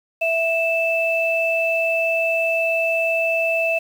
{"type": "tone pair together", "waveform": "sine", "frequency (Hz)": [659.2, 2637], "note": ["E5", "E7"], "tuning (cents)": [0, 0], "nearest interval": "2 octaves", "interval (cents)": 2400, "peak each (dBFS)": -20, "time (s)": [0.21, 3.79], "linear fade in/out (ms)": 10, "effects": ["7-bit"]}